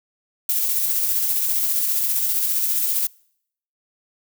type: noise with tremolo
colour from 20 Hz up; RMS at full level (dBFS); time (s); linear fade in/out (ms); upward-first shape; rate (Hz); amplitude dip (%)
violet; -20; 0.49-3.07; 2; square; 15; 25
effects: noise-tail reverb RT60 0.7 s tail -26 dB re dry